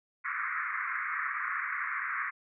pink band-pass noise, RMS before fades -34 dBFS, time 0.24-2.31 s, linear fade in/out 20 ms, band 1100 to 2200 Hz, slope 96 dB/octave, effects none

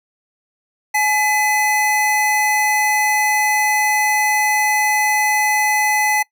square tone pair together, 846 / 2010 Hz, G#5 / B6, +32 / +30 cents, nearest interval octave + minor third, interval 1498 cents, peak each -18 dBFS, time 0.94-6.23 s, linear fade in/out 10 ms, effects noise-tail reverb RT60 0.1 s tail -21 dB re dry

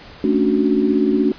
sine chord, D major seventh, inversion second, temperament equal, 220 / 277.2 / 293.7 / 370 Hz, A3 / C#4 / D4 / F#4, 0 / 0 / 0 / 0 cents, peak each -19 dBFS, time 0.24-1.32 s, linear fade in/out 2 ms, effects pink hiss -40 dBFS RMS until 1.38 s + resampled to 11025 Hz

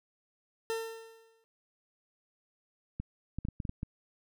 40% pulse tone with exponential decay, 451.7 Hz, A4, 45 cents sharp, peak -29 dBFS, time 0.7-1.44 s, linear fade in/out 0 ms, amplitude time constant 160 ms
clicks, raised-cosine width 5 ms, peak -23 dBFS, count 8, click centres 3 / 3.386 / 3.451 / 3.486 / 3.602 / 3.652 / 3.694 / 3.831 s
effects none

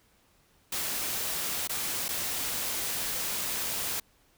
white noise with dropouts, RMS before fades -32 dBFS, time 0.72-4 s, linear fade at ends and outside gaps 5 ms, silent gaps 1.675-1.693 / 2.083-2.088 s, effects pink hiss -65 dBFS RMS until 4.37 s

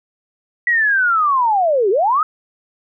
sine linear two-way sweep, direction down then up, 1951 to 363.5 to 1306 Hz, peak -12 dBFS, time 0.67-2.23 s, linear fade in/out 2 ms, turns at 1.9 s, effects none

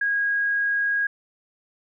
sine tone, 1641 Hz, G#6, 21 cents flat, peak -20 dBFS, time 0.01-1.07 s, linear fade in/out 5 ms, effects none

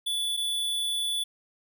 square tone pair in turn, 3455 / 3455 Hz, A7 / A7, -32 / -32 cents, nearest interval unison, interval 0 cents, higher neither, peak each -27 dBFS, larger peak neither, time 0.06-0.37 / 0.37-1.24 s, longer second, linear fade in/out 10 ms, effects none

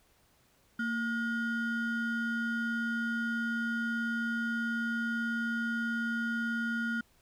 triangle ring-modulated tone, 830.6 Hz, G#5, in tune, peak -25 dBFS, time 0.79-7.01 s, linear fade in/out 5 ms, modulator 601 Hz, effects pink hiss -67 dBFS RMS until 7.21 s

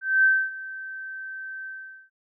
sine tone with ADSR envelope, 1549 Hz, G6, 21 cents flat, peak -14 dBFS, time 0.01-2.1 s, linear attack 230 ms, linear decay 260 ms, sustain -19 dB, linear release 440 ms, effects none

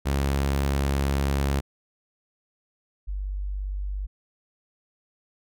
sawtooth / sine tone pair in turn, 69.3 / 48.71 Hz, C#2 / G1, 0 / -10 cents, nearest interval tritone, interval 610 cents, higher first, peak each -18 / -27 dBFS, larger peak first, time 0.05-1.61 / 3.07-4.07 s, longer first, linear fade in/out 20 ms, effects none

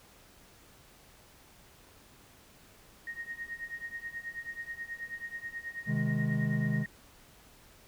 sine tone with tremolo, 1864.7 Hz, A#6, in tune, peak -34 dBFS, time 3.07-6.86 s, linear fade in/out 2 ms, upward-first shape triangle, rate 9.3 Hz, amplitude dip 95%
triangle chord, Ab major, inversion first, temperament just, 129.78 / 155.74 / 207.7 Hz, C3 / Eb3 / Ab3, -14 / +2 / 0 cents, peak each -30 dBFS, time 5.86-6.86 s, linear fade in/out 50 ms
effects pink hiss -58 dBFS RMS until 7.87 s

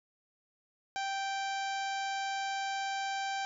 harmonic tone, 783 Hz, G5, 2 cents flat, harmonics 1 / 2 / 3 / 4 / 5 / 6 / 7 / 8 / 9, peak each -34 / -40 / -44 / -46 / -48 / -50 / -51 / -52 / -53 dBFS, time 0.96-3.45 s, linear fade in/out 0 ms, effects none

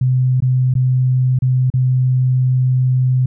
sine tone with dropouts, 128.1 Hz, C3, 36 cents flat, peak -11 dBFS, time 0.01-3.26 s, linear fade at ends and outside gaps 5 ms, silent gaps 0.404-0.422 / 0.74-0.752 / 1.389-1.421 / 1.702-1.738 s, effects none

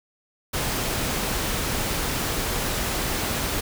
pink noise, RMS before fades -26 dBFS, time 0.53-3.61 s, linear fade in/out 10 ms, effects none

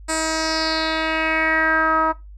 10% pulse tone with low-pass filter sweep, 318.7 Hz, D#4, 42 cents sharp, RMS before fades -20 dBFS, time 0.08-2.13 s, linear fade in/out 20 ms, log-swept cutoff 8400 to 1100 Hz, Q 4.3, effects noise-tail reverb RT60 0.2 s tail -18 dB re dry + added 50 Hz sine -37 dBFS peak until 2.37 s

